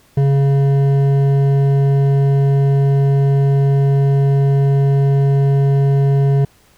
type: tone with hard clipping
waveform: sine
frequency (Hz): 138.59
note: C#3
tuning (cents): 0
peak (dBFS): -12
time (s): 0.17-6.45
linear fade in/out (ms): 5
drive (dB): 9
effects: pink hiss -52 dBFS RMS until 6.77 s